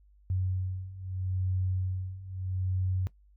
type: beating tone pair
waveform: sine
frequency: 92.5 / 93.28 Hz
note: F#2 / F#2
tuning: 0 / +15 cents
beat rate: 0.78 Hz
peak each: -34 / -31 dBFS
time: 0.3-3.07 s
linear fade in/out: 0 ms
effects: noise-tail reverb RT60 0.1 s tail -18 dB re dry + added 50 Hz sine -57 dBFS peak until 3.36 s